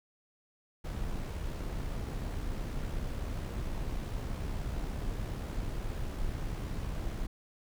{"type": "noise with amplitude modulation", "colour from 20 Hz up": "brown", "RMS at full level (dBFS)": -34, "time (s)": [0.84, 7.27], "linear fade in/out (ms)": 10, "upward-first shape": "sine", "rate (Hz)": 66.8, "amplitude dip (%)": 35, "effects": []}